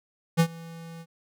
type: tone with ADSR envelope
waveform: square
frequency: 165.8 Hz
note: E3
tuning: 10 cents sharp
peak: -16 dBFS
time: 0.37-1.06 s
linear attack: 29 ms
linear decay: 71 ms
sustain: -24 dB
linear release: 52 ms
effects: none